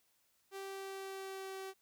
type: tone with pitch glide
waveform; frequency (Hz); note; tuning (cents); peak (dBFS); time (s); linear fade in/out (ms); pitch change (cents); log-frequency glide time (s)
sawtooth; 389.7 to 383.7; G4 to G4; -10 to -37; -39; 0.51-1.74; 50; -27; 0.63-1.56
effects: white hiss -75 dBFS RMS until 1.81 s